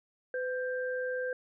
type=tone pair together; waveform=sine; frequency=505.1 / 1580 Hz; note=B4 / G6; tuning=+39 / +13 cents; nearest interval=octave + minor sixth; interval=1974 cents; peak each=-32 / -37 dBFS; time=0.34-1.33 s; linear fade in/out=2 ms; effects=none